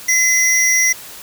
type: tone pair together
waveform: square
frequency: 2031 / 5739 Hz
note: B6 / F8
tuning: +48 / +46 cents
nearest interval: octave + tritone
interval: 1798 cents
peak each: -15 / -15 dBFS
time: 0.08-0.93 s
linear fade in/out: 10 ms
effects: white hiss -35 dBFS RMS until 1.22 s